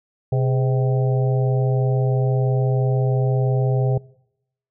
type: harmonic tone with a mistuned harmonic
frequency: 129 Hz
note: C3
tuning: 24 cents flat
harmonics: 1 / 3 / 4 / 5 / 6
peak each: -17 / -27 / -29 / -31 / -33 dBFS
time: 0.32-3.98 s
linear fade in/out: 5 ms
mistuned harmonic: 3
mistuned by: +100 cents
effects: noise-tail reverb RT60 0.8 s tail -23 dB re dry